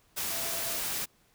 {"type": "tone in noise", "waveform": "sine", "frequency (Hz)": 668, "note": "E5", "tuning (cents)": 23, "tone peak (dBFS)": -43, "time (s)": [0.3, 0.8], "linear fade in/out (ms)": 20, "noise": "white", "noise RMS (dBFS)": -33, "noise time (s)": [0.16, 1.06], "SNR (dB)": -13, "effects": ["pink hiss -66 dBFS RMS until 1.34 s"]}